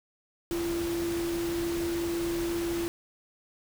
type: tone in noise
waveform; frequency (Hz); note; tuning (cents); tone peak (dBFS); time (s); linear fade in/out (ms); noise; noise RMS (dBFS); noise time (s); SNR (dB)
sine; 340; F4; -46; -28; 0.51-2.88; 0; pink; -38; 0.51-2.88; +7
effects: none